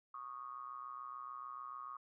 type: ring-modulated tone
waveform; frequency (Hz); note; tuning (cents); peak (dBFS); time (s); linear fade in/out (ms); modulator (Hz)
triangle; 63.4; B1; +46; -40; 0.14-1.97; 5; 1170
effects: none